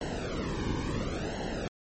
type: noise with flanger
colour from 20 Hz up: brown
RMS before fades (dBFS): -33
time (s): 0.01-1.68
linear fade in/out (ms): 2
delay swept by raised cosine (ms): 0.82 to 1.52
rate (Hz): 0.71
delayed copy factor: -0.85
effects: MP3 32 kbps